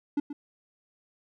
triangle tone with echo, 290 Hz, D4, 22 cents flat, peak -21 dBFS, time 0.17-0.2 s, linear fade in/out 5 ms, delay 130 ms, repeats 1, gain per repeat -11 dB, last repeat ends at 0.33 s, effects none

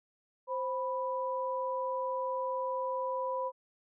sine tone pair together, 523.3 / 987.8 Hz, C5 / B5, 0 / 0 cents, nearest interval major seventh, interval 1100 cents, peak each -34 / -34 dBFS, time 0.47-3.52 s, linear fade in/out 50 ms, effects none

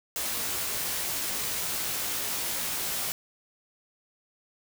white noise with comb filter, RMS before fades -31 dBFS, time 0.16-3.12 s, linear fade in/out 0 ms, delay 17 ms, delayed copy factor +0.65, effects none

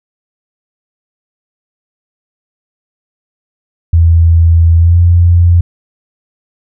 sine tone with pitch glide, 83.2 to 86.63 Hz, E2 to F2, +17 to -13 cents, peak -3 dBFS, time 3.93-5.61 s, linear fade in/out 5 ms, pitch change +70 cents, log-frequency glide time 4.77-4.98 s, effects none

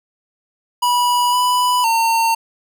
square tone with pitch steps, 977 / 991 / 910 Hz, B5 / B5 / A#5, -19 / +6 / -42 cents, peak -14 dBFS, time 0.82-2.35 s, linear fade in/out 10 ms, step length 510 ms, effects none

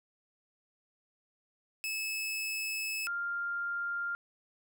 sawtooth / sine tone pair in turn, 2600 / 1397.7 Hz, E7 / F6, -24 / +1 cents, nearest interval major seventh, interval 1075 cents, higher first, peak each -30 / -32 dBFS, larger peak first, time 1.84-3.07 / 3.07-4.15 s, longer first, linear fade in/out 0 ms, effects none

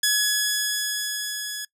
10% pulse tone with level ramp, 1687 Hz, G#6, 27 cents sharp, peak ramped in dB -9 to -21 dBFS, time 0.03-1.65 s, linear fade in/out 5 ms, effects noise-tail reverb RT60 0.1 s tail -23 dB re dry

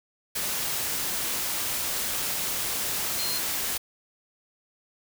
sine tone in noise, 4185 Hz, C8, in tune, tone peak -31 dBFS, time 3.18-3.39 s, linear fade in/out 10 ms, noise white, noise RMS -29 dBFS, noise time 0.35-3.78 s, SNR -5 dB, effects none

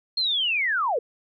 sine linear sweep, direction down, 4284 to 425.2 Hz, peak -21 dBFS, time 0.17-0.99 s, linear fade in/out 5 ms, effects none

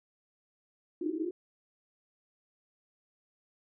pink band-pass noise, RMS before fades -34 dBFS, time 1.01-1.31 s, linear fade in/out 5 ms, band 310 to 370 Hz, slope 96 dB/octave, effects none

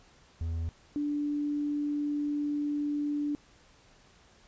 triangle / sine tone pair in turn, 82.41 / 292.7 Hz, E2 / D4, 0 / -6 cents, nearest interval octave + minor seventh, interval 2194 cents, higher second, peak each -28 dBFS, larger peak neither, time 0.41-0.69 / 0.96-3.35 s, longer second, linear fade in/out 0 ms, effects pink hiss -60 dBFS RMS until 4.47 s + resampled to 16000 Hz

